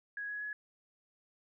sine tone with pitch steps, 1661.2 / 1675.7 / 1690.2 Hz, G#6 / G#6 / G#6, 0 / +15 / +30 cents, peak -37 dBFS, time 0.17-0.53 s, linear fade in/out 2 ms, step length 120 ms, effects none

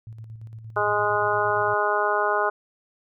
sine tone with tremolo, 111.3 Hz, A2, 20 cents sharp, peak -35 dBFS, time 0.07-1.74 s, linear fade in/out 0 ms, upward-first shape square, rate 8.7 Hz, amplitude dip 45%
harmonic tone, 207.7 Hz, G#3, in tune, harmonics 2 / 3 / 4 / 5 / 6 / 7, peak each -27 / -27 / -27 / -27 / -27 / -27 dBFS, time 0.76-2.5 s, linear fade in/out 10 ms
effects none

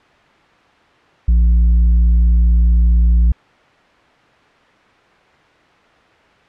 sine tone with tanh clipping, 57.8 Hz, A#1, 14 cents flat, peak -9 dBFS, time 1.28-3.32 s, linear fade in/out 5 ms, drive 4 dB, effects white hiss -49 dBFS RMS until 6.48 s + low-pass 2000 Hz 12 dB/octave

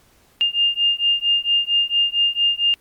sine beating tone pair, 2810 / 2814.4 Hz, F7 / F7, +10 / +13 cents, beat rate 4.4 Hz, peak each -19 dBFS, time 0.41-2.74 s, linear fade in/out 0 ms, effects pink hiss -56 dBFS RMS until 2.8 s + Opus 48 kbps

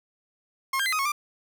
30% pulse tone with pitch steps, 1074 / 1598 / 2047 / 1253 / 1097 / 1187 Hz, C6 / G6 / C7 / D#6 / C#6 / D6, +45 / +33 / -38 / +12 / -18 / +18 cents, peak -21 dBFS, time 0.73-1.12 s, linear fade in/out 5 ms, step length 65 ms, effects none

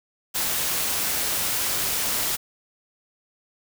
white noise, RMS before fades -25 dBFS, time 0.34-2.37 s, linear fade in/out 20 ms, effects none

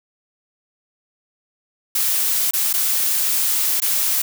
blue noise with dropouts, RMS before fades -19 dBFS, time 1.95-4.22 s, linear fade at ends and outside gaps 5 ms, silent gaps 2.51-2.535 / 2.731-2.737 / 3.803-3.819 s, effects none

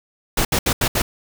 pink noise bursts at uneven times, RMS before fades -18 dBFS, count 5, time 0.37-0.45 / 0.52-0.59 / 0.66-0.73 / 0.81-0.88 / 0.95-1.02 s, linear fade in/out 5 ms, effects none

